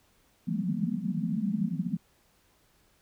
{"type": "band-pass noise", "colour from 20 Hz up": "pink", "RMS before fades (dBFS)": -30, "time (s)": [0.47, 1.97], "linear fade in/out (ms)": 10, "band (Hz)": [160, 240], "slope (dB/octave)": 96, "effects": ["pink hiss -66 dBFS RMS until 3.01 s"]}